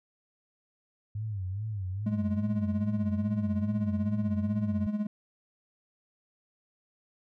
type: tone with vibrato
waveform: sine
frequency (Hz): 100.5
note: G2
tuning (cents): +44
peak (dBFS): -31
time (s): 1.15-4.87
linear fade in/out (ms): 5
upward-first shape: sine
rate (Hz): 2.4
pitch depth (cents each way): 160
type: tone with tremolo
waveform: triangle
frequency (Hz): 209.6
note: G#3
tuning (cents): +16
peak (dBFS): -23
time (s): 2.06-5.07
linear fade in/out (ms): 5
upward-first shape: sine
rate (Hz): 16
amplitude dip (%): 70
effects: none